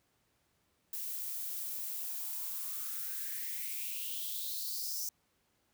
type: noise with high-pass filter sweep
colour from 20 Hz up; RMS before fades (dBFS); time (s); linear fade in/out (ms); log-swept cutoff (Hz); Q
violet; -39; 0.93-5.09; 2; 340 to 5800; 6
effects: pink hiss -75 dBFS RMS until 5.73 s + high-pass 60 Hz 12 dB/octave